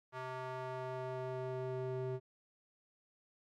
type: tone with band-pass filter sweep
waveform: square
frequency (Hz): 129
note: C3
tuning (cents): -24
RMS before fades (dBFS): -41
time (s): 0.12-2.2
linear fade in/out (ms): 50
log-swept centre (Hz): 1100 to 350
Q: 1.3
effects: none